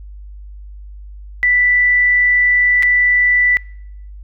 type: tone with dropouts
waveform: sine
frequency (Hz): 1975.5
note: B6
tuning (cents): 0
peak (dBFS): -10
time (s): 1.43-3.57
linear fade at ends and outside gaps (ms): 0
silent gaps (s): 2.825-2.831
effects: noise-tail reverb RT60 0.8 s tail -25 dB re dry + added 50 Hz sine -31 dBFS peak until 4.23 s